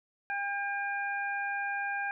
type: harmonic tone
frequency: 803 Hz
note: G5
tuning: 41 cents sharp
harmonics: 1 / 2 / 3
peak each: -35 / -33 / -40 dBFS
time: 0.3-2.11 s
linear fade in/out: 0 ms
effects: none

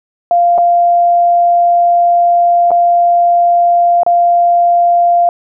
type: tone with dropouts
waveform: sine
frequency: 695 Hz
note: F5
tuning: 9 cents flat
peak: -6 dBFS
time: 0.31-5.29 s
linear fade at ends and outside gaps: 1 ms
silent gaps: 0.579-0.583 / 2.707-2.715 / 4.033-4.064 s
effects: none

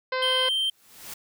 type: harmonic tone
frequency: 515 Hz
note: C5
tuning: 28 cents flat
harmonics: 1 / 2 / 3 / 4 / 5 / 6 / 7 / 8 / 9 / 10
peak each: -28 / -30 / -32 / -34 / -41 / -41 / -45 / -40 / -44 / -46 dBFS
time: 0.12-0.49 s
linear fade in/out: 5 ms
type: tone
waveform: triangle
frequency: 3136 Hz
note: G7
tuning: in tune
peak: -21 dBFS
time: 0.22-0.7 s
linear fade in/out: 5 ms
type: noise with exponential growth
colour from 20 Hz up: white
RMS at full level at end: -36 dBFS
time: 0.58-1.14 s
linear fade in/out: 5 ms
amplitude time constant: 120 ms
effects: none

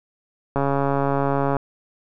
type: click train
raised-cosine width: 1 ms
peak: -8 dBFS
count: 141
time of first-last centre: 0.56-1.567 s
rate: 139 Hz
effects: none

